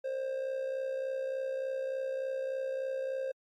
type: tone with amplitude modulation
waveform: triangle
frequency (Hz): 530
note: C5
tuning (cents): +22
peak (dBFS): -28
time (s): 0.04-3.32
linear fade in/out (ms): 10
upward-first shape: sine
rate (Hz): 63.4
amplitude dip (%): 55
effects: AAC 64 kbps